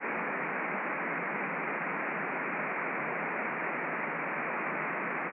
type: band-pass noise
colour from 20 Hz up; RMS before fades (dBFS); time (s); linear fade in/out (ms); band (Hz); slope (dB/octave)
white; -34; 0-5.32; 50; 150 to 2400; 96
effects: none